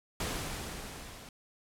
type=noise with level ramp; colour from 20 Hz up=pink; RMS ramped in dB=-34 to -49 dBFS; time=0.2-1.29 s; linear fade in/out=2 ms; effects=low-pass 12000 Hz 12 dB/octave